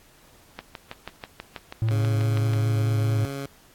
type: click train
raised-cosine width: 0.3 ms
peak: -18 dBFS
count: 13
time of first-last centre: 0.59-2.535 s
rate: 6.17 Hz
type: tone with vibrato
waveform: triangle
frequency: 110 Hz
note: A2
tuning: in tune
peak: -18 dBFS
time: 1.82-3.25 s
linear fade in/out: 0 ms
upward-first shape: sine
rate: 4.9 Hz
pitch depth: 29 cents each way
type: tone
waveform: 15% pulse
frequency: 138.59 Hz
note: C#3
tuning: in tune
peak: -24 dBFS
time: 1.91-3.46 s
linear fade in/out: 0 ms
effects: pink hiss -55 dBFS RMS until 3.74 s + AAC 64 kbps